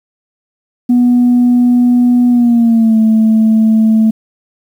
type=tone with pitch glide; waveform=sine; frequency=244.6 to 220.4 Hz; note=B3 to A3; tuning=-16 to +3 cents; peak=-4 dBFS; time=0.89-4.11 s; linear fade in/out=10 ms; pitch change=-181 cents; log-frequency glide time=2.29-2.98 s; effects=tanh soft clip ceiling -3 dBFS + 7-bit